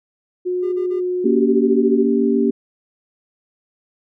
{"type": "tone with pitch glide", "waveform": "sine", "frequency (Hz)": [361.8, 378], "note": ["F#4", "F#4"], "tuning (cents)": [-39, 37], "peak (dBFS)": -18, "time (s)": [0.45, 2.05], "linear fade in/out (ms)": 20, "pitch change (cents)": 76, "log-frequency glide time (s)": [1.3, 1.44]}
{"type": "tone bursts", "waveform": "triangle", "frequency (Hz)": 401.5, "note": "G4", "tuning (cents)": 41, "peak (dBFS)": -24, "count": 3, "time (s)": [0.62, 1.008], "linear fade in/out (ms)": 20, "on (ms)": 110, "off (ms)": 29}
{"type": "chord", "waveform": "sine", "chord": "G diminished", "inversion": "first", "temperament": "just", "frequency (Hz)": [235.2, 282.2, 392], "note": ["Bb3", "Db4", "G4"], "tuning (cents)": [16, 31, 0], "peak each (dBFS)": [-17, -19, -18], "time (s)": [1.24, 2.51], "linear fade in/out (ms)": 10}
{"effects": []}